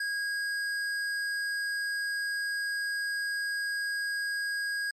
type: tone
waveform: square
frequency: 1639 Hz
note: G#6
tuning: 23 cents flat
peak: -30 dBFS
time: 0-4.91 s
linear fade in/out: 5 ms
effects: low-pass 9000 Hz 12 dB/octave + MP3 64 kbps